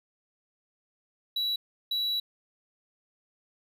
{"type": "tone bursts at uneven times", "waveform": "triangle", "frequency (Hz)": 3919, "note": "B7", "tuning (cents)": -14, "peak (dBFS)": -25, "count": 2, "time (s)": [[1.36, 1.56], [1.91, 2.2]], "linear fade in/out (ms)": 5, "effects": []}